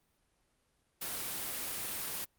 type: noise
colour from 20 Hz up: white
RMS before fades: -38 dBFS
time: 1.01-2.25 s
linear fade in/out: 10 ms
effects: pink hiss -75 dBFS RMS until 2.38 s + Opus 32 kbps